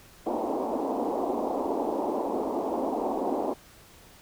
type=band-pass noise; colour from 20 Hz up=pink; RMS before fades=-29 dBFS; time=0.26-3.54 s; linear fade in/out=10 ms; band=240 to 960 Hz; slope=48 dB/octave; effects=pink hiss -53 dBFS RMS until 4.21 s